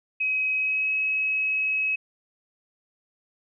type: tone with pitch glide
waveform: sine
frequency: 2539 to 2561 Hz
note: D#7 to D#7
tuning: +34 to +49 cents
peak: -22 dBFS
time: 0.2-1.96 s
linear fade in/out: 10 ms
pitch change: +15 cents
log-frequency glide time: 0.55-0.92 s
effects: none